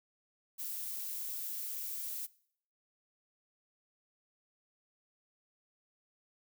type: noise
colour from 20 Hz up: violet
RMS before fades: -40 dBFS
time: 0.58-2.27 s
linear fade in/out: 20 ms
effects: noise-tail reverb RT60 0.6 s tail -21 dB re dry